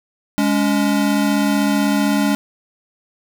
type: tone pair together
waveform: square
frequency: 206.3 / 282.2 Hz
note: G#3 / C#4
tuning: -11 / +31 cents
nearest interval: perfect fourth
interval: 542 cents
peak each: -18 / -18 dBFS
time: 0.38-2.35 s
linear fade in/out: 0 ms
effects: none